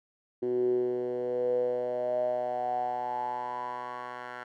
10% pulse tone with band-pass filter sweep, 123.47 Hz, B2, in tune, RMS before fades -31 dBFS, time 0.42-4.44 s, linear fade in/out 10 ms, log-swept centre 340 to 1300 Hz, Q 9.3, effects none

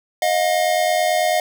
square tone pair together, 624 / 713.1 Hz, D#5 / F5, +5 / +36 cents, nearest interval major second, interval 231 cents, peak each -20 / -19 dBFS, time 0.22-1.4 s, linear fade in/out 2 ms, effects none

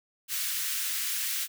white high-pass noise, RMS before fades -31 dBFS, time 0.28-1.48 s, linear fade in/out 50 ms, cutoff 1500 Hz, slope 24 dB/octave, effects none

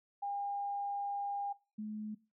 sine tone pair in turn, 806 / 213.5 Hz, G5 / G#3, +48 / +48 cents, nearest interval octave + major seventh, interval 2300 cents, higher first, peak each -35 / -38 dBFS, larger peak first, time 0.22-1.53 / 1.78-2.15 s, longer first, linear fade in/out 10 ms, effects noise-tail reverb RT60 0.3 s tail -20 dB re dry

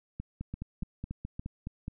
two click trains, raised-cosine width 5 ms, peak -24 / -24 dBFS, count 4 / 9, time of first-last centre 0.54-1.395 / 0.2-1.881 s, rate 3.51 / 4.76 Hz, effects none

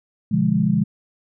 sine chord, B diminished seventh, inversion none, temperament equal, 123.47 / 146.83 / 174.61 / 207.7 Hz, B2 / D3 / F3 / Ab3, 0 / 0 / 0 / 0 cents, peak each -25 / -23 / -20 / -19 dBFS, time 0.31-0.84 s, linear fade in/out 10 ms, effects none

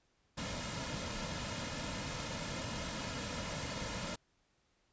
pink noise with comb filter, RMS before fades -40 dBFS, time 0.37-4.16 s, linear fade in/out 10 ms, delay 2.6 ms, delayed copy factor -0.6, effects pink hiss -75 dBFS RMS until 4.92 s + resampled to 16000 Hz

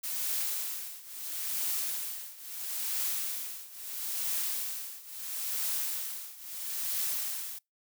blue noise with tremolo, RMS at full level -31 dBFS, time 0.03-7.59 s, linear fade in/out 10 ms, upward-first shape triangle, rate 0.75 Hz, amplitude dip 90%, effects noise-tail reverb RT60 0.2 s tail -26 dB re dry

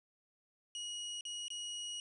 sawtooth tone with dropouts, 2900 Hz, F#7, 35 cents flat, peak -37 dBFS, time 0.75-2 s, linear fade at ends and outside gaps 1 ms, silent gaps 1.209-1.252 / 1.482-1.503 s, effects resampled to 22050 Hz + 12-bit

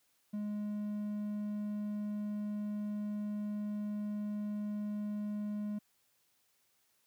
triangle tone, 208.4 Hz, G#3, 6 cents sharp, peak -33 dBFS, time 0.33-5.79 s, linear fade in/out 10 ms, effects white hiss -74 dBFS RMS until 7.06 s + high-pass 60 Hz 12 dB/octave

